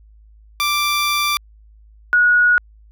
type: tone pair in turn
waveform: 15% pulse / sine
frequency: 1176 / 1455.6 Hz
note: D6 / F#6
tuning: +2 / -29 cents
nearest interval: major third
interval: 369 cents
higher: second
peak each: -10 dBFS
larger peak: neither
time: 0.6-1.37 / 2.13-2.58 s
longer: first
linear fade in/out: 0 ms
effects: added 53 Hz sine -44 dBFS peak until 2.91 s